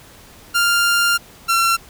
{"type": "tone pair in turn", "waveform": "sawtooth", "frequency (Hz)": [1396.9, 1358.7], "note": ["F6", "F6"], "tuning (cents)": [0, -48], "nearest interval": "unison", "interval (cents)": 48, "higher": "first", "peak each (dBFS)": -10, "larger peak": "neither", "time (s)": [[0.54, 1.18], [1.48, 1.77]], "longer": "first", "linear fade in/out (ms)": 20, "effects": ["pink hiss -44 dBFS RMS until 1.89 s"]}